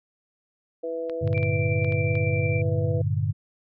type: harmonic tone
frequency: 164.81 Hz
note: E3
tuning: in tune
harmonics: 2 / 3 / 4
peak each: -37 / -28 / -37 dBFS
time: 0.83-3.02 s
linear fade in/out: 10 ms
type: clicks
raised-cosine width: 0.3 ms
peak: -25 dBFS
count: 8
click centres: 1.097 / 1.276 / 1.33 / 1.378 / 1.43 / 1.846 / 1.923 / 2.154 s
type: chord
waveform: sine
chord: G minor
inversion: none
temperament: equal with one note detuned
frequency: 98 / 115.74 / 146.83 Hz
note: G2 / Bb2 / D3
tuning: 0 / -12 / 0 cents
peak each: -25 / -27 / -27 dBFS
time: 1.21-3.33 s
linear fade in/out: 20 ms
type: tone with tremolo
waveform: sine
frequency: 2349 Hz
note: D7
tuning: in tune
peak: -29 dBFS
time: 1.34-2.62 s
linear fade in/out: 10 ms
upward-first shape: sine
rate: 11 Hz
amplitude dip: 30%
effects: none